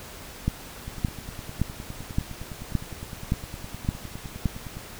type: two click trains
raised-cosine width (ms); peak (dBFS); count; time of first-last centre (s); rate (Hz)
5; -24 / -10; 39 / 8; 0.88-4.769 / 0.48-4.457; 9.77 / 1.76
effects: pink hiss -42 dBFS RMS until 4.99 s